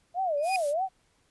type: tone with vibrato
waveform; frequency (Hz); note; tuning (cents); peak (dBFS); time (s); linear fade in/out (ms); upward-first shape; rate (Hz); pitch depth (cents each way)
sine; 664; E5; +12; -25; 0.14-0.89; 50; sine; 3.2; 260
type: tone with exponential growth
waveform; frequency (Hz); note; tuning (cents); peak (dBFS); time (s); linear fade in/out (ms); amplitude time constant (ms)
35% pulse; 2472; D#7; -12; -23; 0.37-0.56; 1; 41
type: noise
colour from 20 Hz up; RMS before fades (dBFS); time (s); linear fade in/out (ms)
violet; -37; 0.42-0.74; 50
effects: pink hiss -68 dBFS RMS until 1.3 s + resampled to 24000 Hz